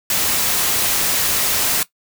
white noise, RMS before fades -18 dBFS, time 0.1-1.83 s, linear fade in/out 2 ms, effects noise-tail reverb RT60 0.1 s tail -17 dB re dry

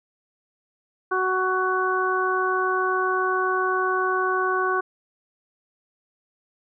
harmonic tone, 372.7 Hz, F#4, 13 cents sharp, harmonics 1 / 2 / 3 / 4, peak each -25 / -30 / -24 / -26 dBFS, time 1.11-4.81 s, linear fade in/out 10 ms, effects none

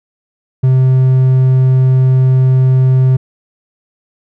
triangle tone, 130 Hz, C3, 11 cents flat, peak -4 dBFS, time 0.63-3.17 s, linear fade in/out 10 ms, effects none

